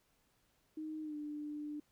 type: tone with pitch glide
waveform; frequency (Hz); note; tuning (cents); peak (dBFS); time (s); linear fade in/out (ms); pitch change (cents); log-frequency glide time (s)
sine; 311.1 to 297.4; D#4 to D4; 0 to +22; -40; 0.77-1.8; 5; -78; 1.02-1.16
effects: pink hiss -75 dBFS RMS until 1.91 s